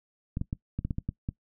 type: clicks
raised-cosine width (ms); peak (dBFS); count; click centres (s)
5; -18; 9; 0.371 / 0.414 / 0.529 / 0.79 / 0.85 / 0.908 / 0.984 / 1.09 / 1.289
effects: noise-tail reverb RT60 0.1 s tail -20 dB re dry